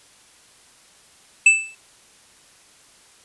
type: tone with exponential decay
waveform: square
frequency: 2637 Hz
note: E7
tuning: in tune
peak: -7 dBFS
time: 1.46-1.75 s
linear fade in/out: 5 ms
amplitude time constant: 63 ms
effects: white hiss -52 dBFS RMS until 3.24 s + resampled to 24000 Hz